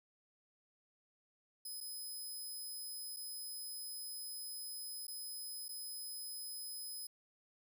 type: tone with dropouts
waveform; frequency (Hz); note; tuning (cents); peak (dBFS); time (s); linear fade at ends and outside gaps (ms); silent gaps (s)
10% pulse; 5060; D#8; +28; -38; 1.65-7.07; 5; 1.805-1.809 / 3.164-3.168 / 5.069-5.08 / 5.683-5.69
effects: none